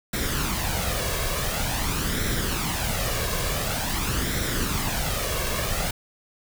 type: noise with flanger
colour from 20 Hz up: pink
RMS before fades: -26 dBFS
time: 0.13-5.91 s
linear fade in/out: 5 ms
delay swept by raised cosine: 0.53 to 1.83 ms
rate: 0.47 Hz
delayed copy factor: +0.55
effects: none